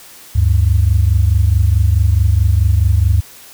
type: tone pair together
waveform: sine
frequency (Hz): 73.64 / 98.3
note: D2 / G2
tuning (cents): +5 / +5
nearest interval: perfect fourth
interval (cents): 500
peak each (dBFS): -11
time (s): 0.35-3.21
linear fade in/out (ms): 10
effects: tanh soft clip ceiling -1 dBFS + white hiss -39 dBFS RMS until 3.53 s